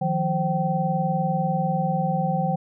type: tone cluster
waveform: sine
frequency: 158.8 / 178.9 / 526 / 770 Hz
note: D#3 / F3 / C5 / G5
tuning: +36 / +42 / +9 / -31 cents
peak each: -25 / -26 / -30 / -25 dBFS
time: 0.01-2.56 s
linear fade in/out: 10 ms
effects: none